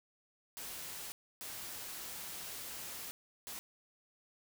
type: noise bursts at uneven times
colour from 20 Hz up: white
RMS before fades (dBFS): -45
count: 3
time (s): 0.57-1.12 / 1.41-3.11 / 3.47-3.59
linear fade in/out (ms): 0
effects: none